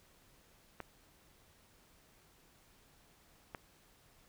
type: clicks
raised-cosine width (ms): 0.5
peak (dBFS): -27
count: 2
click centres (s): 0.803 / 3.548
effects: pink hiss -66 dBFS RMS until 4.28 s